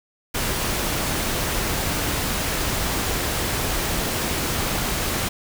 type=noise; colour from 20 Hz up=pink; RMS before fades=-24 dBFS; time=0.34-5.29 s; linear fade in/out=10 ms; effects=none